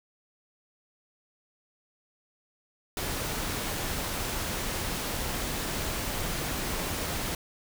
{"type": "noise", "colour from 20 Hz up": "pink", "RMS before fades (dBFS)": -32, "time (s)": [2.97, 7.35], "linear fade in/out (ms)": 2, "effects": []}